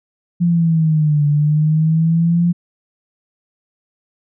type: exponential two-way sweep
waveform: sine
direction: down then up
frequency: 174.61 to 145.7 to 174.61 Hz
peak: -11 dBFS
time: 0.4-2.53 s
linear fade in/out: 20 ms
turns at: 1.26 s
effects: none